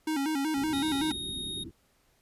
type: tone with vibrato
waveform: square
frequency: 293.7 Hz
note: D4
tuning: in tune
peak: -28 dBFS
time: 0.07-1.12 s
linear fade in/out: 5 ms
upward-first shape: square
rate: 5.3 Hz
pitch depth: 110 cents each way
type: low-pass noise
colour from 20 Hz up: white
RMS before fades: -43 dBFS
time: 0.53-1.72 s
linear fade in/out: 50 ms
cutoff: 400 Hz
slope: 96 dB/octave
type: tone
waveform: square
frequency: 3729 Hz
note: A#7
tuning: in tune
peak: -35 dBFS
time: 0.73-1.64 s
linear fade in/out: 10 ms
effects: pink hiss -68 dBFS RMS until 2.21 s + resampled to 32000 Hz